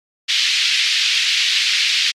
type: band-pass noise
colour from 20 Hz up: white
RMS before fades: -17 dBFS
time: 0.28-2.12 s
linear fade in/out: 20 ms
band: 2200 to 4400 Hz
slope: 24 dB/octave
effects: MP3 64 kbps